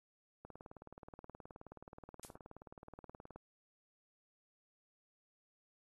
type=click train; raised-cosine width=1 ms; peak=-37 dBFS; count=56; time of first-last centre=0.45-3.36 s; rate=18.9 Hz
type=noise with exponential decay; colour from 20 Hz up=blue; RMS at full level=-44 dBFS; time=2.23-2.36 s; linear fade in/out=1 ms; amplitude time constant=28 ms
effects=AAC 32 kbps